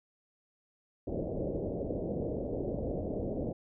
white low-pass noise, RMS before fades -35 dBFS, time 1.07-3.53 s, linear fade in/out 5 ms, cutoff 600 Hz, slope 48 dB/octave, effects none

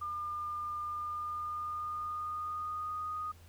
sine tone with pitch glide, 1204 to 1239.3 Hz, D6 to D#6, +43 to -7 cents, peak -35 dBFS, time 0.01-3.32 s, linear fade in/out 10 ms, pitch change +50 cents, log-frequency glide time 0.86-3.07 s, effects added 85 Hz sine -54 dBFS peak until 3.48 s + pink hiss -62 dBFS RMS until 3.48 s

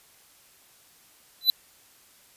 square tone with exponential growth, 3998 Hz, B7, 20 cents sharp, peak -12 dBFS, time 1.41-1.5 s, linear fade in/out 1 ms, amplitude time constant 18 ms, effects white hiss -57 dBFS RMS until 2.36 s + resampled to 32000 Hz

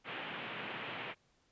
white band-pass noise, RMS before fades -43 dBFS, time 0.04-1.15 s, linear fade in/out 50 ms, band 110 to 3100 Hz, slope 48 dB/octave, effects pink hiss -73 dBFS RMS until 1.51 s + resampled to 16000 Hz

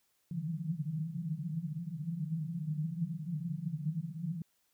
white band-pass noise, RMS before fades -37 dBFS, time 0.31-4.42 s, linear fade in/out 2 ms, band 150 to 170 Hz, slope 96 dB/octave, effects white hiss -75 dBFS RMS until 4.73 s

